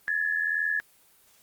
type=tone pair together; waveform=sine; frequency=1691.1 / 1773 Hz; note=G#6 / A6; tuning=+31 / +13 cents; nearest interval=minor second; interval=82 cents; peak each=-26 / -29 dBFS; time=0.08-0.8 s; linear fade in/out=0 ms; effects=white hiss -60 dBFS RMS until 1.42 s + Opus 24 kbps